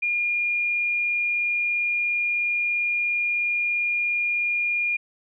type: tone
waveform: sine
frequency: 2419 Hz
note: D#7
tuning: 49 cents flat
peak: -21 dBFS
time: 0.02-4.97 s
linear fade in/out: 10 ms
effects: none